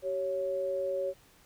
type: tone pair together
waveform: sine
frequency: 384 / 554.4 Hz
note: G4 / C#5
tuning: -36 / 0 cents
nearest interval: tritone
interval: 636 cents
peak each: -36 / -30 dBFS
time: 0.02-1.14 s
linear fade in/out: 50 ms
effects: pink hiss -61 dBFS RMS until 1.45 s